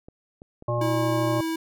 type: clicks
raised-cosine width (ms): 2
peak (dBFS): -30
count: 5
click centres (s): 0.085 / 0.419 / 0.624 / 0.7 / 0.783
type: harmonic tone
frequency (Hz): 119.3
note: A#2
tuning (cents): +41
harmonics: 1 / 3 / 5 / 7 / 9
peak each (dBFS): -26 / -33 / -27 / -36 / -31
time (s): 0.68-1.41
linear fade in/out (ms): 5
type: tone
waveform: square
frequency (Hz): 324.8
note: E4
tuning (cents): -26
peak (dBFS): -26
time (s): 0.81-1.56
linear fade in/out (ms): 5
effects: none